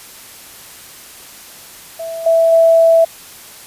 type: tone with level steps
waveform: sine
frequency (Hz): 659.3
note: E5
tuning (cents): 0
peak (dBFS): -22 / -8 / -6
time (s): 1.99-3.05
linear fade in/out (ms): 10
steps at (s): 2.26 / 2.52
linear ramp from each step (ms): 5
effects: white hiss -37 dBFS RMS until 3.66 s + resampled to 32000 Hz